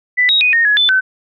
sine tone with pitch steps, 1988 / 3791 / 2487 / 1848 / 1685 / 3510 / 1524 Hz, B6 / A#7 / D#7 / A#6 / G#6 / A7 / G6, +11 / +28 / -1 / -16 / +25 / -5 / -49 cents, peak -9 dBFS, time 0.17-1.01 s, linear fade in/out 20 ms, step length 120 ms, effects none

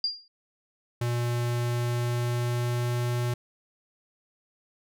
sine tone with exponential decay, 4795 Hz, D8, 35 cents sharp, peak -21 dBFS, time 0.04-0.28 s, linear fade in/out 2 ms, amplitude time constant 51 ms
square tone with pitch glide, 120 to 121.32 Hz, B2 to B2, -49 to -30 cents, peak -26 dBFS, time 1.01-3.34 s, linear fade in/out 5 ms, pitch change +19 cents, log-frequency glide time 1.19-3.13 s
effects none

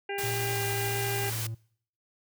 harmonic tone, 399.6 Hz, G4, 33 cents sharp, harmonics 1 / 2 / 4 / 5 / 6 / 7, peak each -34 / -37 / -40 / -41 / -42 / -42 dBFS, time 0.09-1.3 s, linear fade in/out 5 ms
white noise, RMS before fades -35 dBFS, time 0.18-1.47 s, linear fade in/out 5 ms
triangle tone with vibrato, 114.3 Hz, A#2, 34 cents flat, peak -31 dBFS, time 0.23-1.55 s, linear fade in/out 10 ms, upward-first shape square, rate 1.5 Hz, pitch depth 24 cents each way
effects noise-tail reverb RT60 0.6 s tail -25 dB re dry

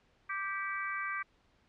harmonic tone with a mistuned harmonic, 392 Hz, G4, in tune, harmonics 3 / 4 / 5 / 6, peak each -38 / -39 / -40 / -41 dBFS, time 0.29-1.23 s, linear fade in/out 10 ms, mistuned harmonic 6, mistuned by -38 cents, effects pink hiss -69 dBFS RMS until 1.68 s + low-pass 4000 Hz 12 dB/octave

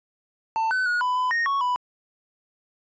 triangle tone with pitch steps, 893 / 1512 / 1450 / 998 / 1006 / 1856 / 1109 / 990 Hz, A5 / F#6 / F#6 / B5 / B5 / A#6 / C#6 / B5, +25 / +37 / -35 / +18 / +32 / -8 / 0 / +4 cents, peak -19 dBFS, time 0.56-1.76 s, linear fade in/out 0 ms, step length 150 ms, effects resampled to 16000 Hz

